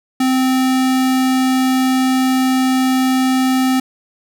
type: tone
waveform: square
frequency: 259.6 Hz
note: C4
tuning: 13 cents flat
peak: -13 dBFS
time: 0.2-3.8 s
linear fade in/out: 5 ms
effects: none